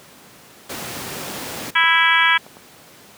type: noise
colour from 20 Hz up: pink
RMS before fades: -29 dBFS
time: 0.69-1.71 s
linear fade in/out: 10 ms
type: clicks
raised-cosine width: 1 ms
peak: -25 dBFS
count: 5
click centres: 1.178 / 1.429 / 1.838 / 2.465 / 2.569 s
type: harmonic tone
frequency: 329.6 Hz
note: E4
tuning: in tune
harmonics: 3 / 4 / 5 / 6 / 7 / 8 / 9 / 10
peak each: -20 / -22 / -17 / -21 / -19 / -28 / -27 / -22 dBFS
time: 1.75-2.38 s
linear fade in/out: 10 ms
effects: pink hiss -45 dBFS RMS until 3.17 s + high-pass 150 Hz 12 dB/octave